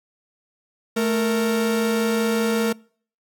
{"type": "tone pair together", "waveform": "45% pulse", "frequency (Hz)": [219.3, 463.9], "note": ["A3", "A#4"], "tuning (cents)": [-6, -8], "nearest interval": "octave + minor second", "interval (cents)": 1298, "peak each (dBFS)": -22, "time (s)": [0.96, 2.73], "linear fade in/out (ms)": 10, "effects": ["noise-tail reverb RT60 0.5 s tail -25 dB re dry"]}